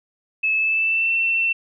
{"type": "tone with pitch glide", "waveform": "sine", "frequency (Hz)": [2601, 2693], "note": ["E7", "E7"], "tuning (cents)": [-24, 36], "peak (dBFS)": -17, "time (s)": [0.43, 1.53], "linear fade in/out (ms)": 10, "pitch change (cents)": 60, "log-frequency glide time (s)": [0.54, 1.14], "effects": []}